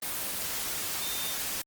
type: tone in noise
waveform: sine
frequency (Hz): 3613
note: A7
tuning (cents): +45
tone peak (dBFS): -38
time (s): 1.02-1.34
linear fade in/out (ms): 5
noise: white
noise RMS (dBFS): -33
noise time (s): 0.02-1.62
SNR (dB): -8
effects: Opus 24 kbps